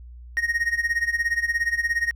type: tone with tremolo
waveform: triangle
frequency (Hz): 1867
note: A#6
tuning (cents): +2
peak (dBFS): -16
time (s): 0.37-2.11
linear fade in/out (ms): 0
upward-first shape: sine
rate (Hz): 17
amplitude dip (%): 85
effects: added 60 Hz sine -39 dBFS peak until 2.15 s